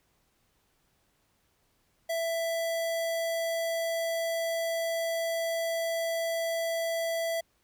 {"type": "tone", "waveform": "square", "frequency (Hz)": 663, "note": "E5", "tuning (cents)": 10, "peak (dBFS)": -29, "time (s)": [2.09, 7.41], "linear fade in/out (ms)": 10, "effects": ["pink hiss -71 dBFS RMS until 7.63 s"]}